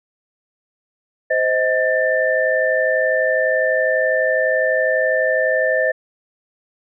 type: tone cluster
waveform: sine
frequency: 519 / 631 / 1781 Hz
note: C5 / D#5 / A6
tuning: -14 / +24 / +21 cents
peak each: -19 dBFS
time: 1.3-5.92 s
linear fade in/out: 10 ms
effects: none